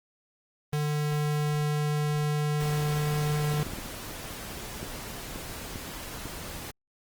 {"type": "tone", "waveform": "square", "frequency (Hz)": 149.2, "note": "D3", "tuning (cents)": 28, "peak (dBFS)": -26, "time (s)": [0.73, 3.63], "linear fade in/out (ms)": 0}
{"type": "noise", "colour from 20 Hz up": "pink", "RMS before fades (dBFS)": -39, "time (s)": [2.6, 6.71], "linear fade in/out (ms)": 5}
{"type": "clicks", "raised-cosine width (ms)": 3, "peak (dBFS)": -25, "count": 9, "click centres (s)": [3.537, 3.599, 3.667, 3.735, 3.787, 4.83, 5.36, 5.758, 6.256]}
{"effects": ["Opus 24 kbps"]}